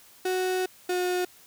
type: tone pair in turn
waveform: 35% pulse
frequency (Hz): 370 / 361.1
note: F#4 / F#4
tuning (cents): 0 / -42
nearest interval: unison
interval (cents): 42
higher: first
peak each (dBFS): -23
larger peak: neither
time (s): 0.25-0.66 / 0.89-1.25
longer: first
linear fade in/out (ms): 5
effects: white hiss -54 dBFS RMS until 1.46 s